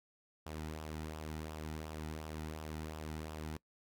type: tone with flanger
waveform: sawtooth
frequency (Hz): 77.78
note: D#2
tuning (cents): 0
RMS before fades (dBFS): -44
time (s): 0.46-3.57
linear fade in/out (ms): 5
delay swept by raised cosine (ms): 0.46 to 1.86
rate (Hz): 2.8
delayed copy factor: -0.5
effects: noise-tail reverb RT60 0.1 s tail -23 dB re dry